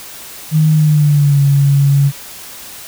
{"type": "tone with pitch glide", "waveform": "sine", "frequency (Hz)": [155.56, 140.2], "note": ["D#3", "C#3"], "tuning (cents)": [0, 20], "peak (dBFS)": -7, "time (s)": [0.51, 2.12], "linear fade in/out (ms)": 50, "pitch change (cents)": -180, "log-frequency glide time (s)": [0.73, 1.41], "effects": ["white hiss -32 dBFS RMS until 2.87 s"]}